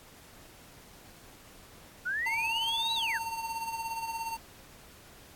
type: linear two-way sweep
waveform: sine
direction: up then down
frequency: 1406 to 3951 to 1406 Hz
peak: -29 dBFS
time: 2.05-3.19 s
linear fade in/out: 20 ms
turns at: 2.94 s
type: tone with tremolo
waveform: square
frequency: 909 Hz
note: A#5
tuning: 44 cents flat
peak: -32 dBFS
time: 2.26-4.37 s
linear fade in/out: 5 ms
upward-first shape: sine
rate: 17 Hz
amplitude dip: 55%
effects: pink hiss -54 dBFS RMS until 5.35 s + AAC 64 kbps